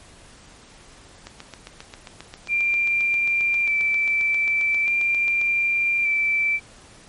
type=click train; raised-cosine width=0.2 ms; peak=-19 dBFS; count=32; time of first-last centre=1.27-5.414 s; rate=7.48 Hz
type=tone with vibrato; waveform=sine; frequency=2354 Hz; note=D7; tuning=3 cents sharp; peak=-18 dBFS; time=2.48-6.6 s; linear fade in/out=50 ms; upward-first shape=square; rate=0.42 Hz; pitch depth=18 cents each way
effects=pink hiss -48 dBFS RMS until 7.08 s + MP3 48 kbps